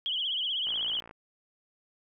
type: tone with vibrato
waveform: sine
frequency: 3124 Hz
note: G7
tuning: 7 cents flat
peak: -28 dBFS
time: 0.06-1 s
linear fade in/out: 0 ms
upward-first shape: triangle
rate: 16 Hz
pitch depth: 140 cents each way
type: click train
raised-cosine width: 0.5 ms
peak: -32 dBFS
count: 26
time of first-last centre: 0.67-1.111 s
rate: 56.7 Hz
effects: none